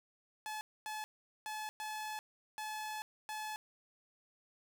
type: tone bursts at uneven times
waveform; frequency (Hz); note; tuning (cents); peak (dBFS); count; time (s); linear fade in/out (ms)
sawtooth; 859; A5; -42; -36; 6; 0.46-0.61 / 0.86-1.04 / 1.46-1.69 / 1.8-2.19 / 2.58-3.02 / 3.29-3.56; 0
effects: none